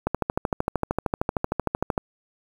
click train, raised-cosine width 1 ms, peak -8 dBFS, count 26, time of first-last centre 0.07-1.978 s, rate 13.1 Hz, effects 7-bit

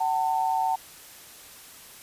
sine tone pair together, 756 / 897.7 Hz, F#5 / A5, +37 / +34 cents, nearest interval minor third, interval 297 cents, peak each -25 dBFS, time 0-0.76 s, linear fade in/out 10 ms, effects white hiss -47 dBFS RMS until 2.02 s + resampled to 32000 Hz

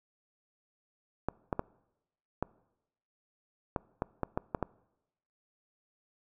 clicks, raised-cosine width 1 ms, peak -16 dBFS, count 10, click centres 1.286 / 1.528 / 1.594 / 2.426 / 3.762 / 4.021 / 4.233 / 4.375 / 4.548 / 4.627 s, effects noise-tail reverb RT60 0.9 s tail -23 dB re dry

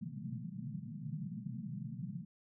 pink band-pass noise, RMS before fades -43 dBFS, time 0.01-2.25 s, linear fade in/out 10 ms, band 120 to 230 Hz, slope 96 dB/octave, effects none

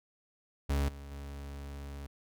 40% pulse tone with level steps, 70.3 Hz, C#2, 25 cents sharp, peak -27 / -43 / -40 dBFS, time 0.69-2.07 s, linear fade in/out 10 ms, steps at 0.88 / 1.11 s, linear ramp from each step 10 ms, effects none

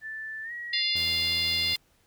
sine tone with pitch glide, 1760 to 1908.2 Hz, A6 to A#6, 0 to +40 cents, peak -34 dBFS, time 0.01-0.83 s, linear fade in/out 50 ms, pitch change +140 cents, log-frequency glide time 0.43-0.52 s
harmonic tone, 698.5 Hz, F5, in tune, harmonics 3 / 4 / 5 / 6 / 7, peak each -32 / -33 / -30 / -30 / -30 dBFS, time 0.73-1.76 s, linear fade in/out 5 ms
sawtooth tone, 82.41 Hz, E2, in tune, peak -35 dBFS, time 0.95-1.74 s, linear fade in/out 5 ms
white high-pass noise, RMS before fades -44 dBFS, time 0.96-1.77 s, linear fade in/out 5 ms, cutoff 170 Hz, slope 24 dB/octave
effects pink hiss -66 dBFS RMS until 2.06 s

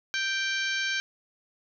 harmonic tone with a mistuned harmonic, 784 Hz, G5, in tune, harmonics 2 / 3 / 4 / 5 / 6 / 7 / 8, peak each -29 / -33 / -35 / -37 / -39 / -40 / -41 dBFS, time 0.14-1 s, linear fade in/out 0 ms, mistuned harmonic 6, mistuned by -71 cents, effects none

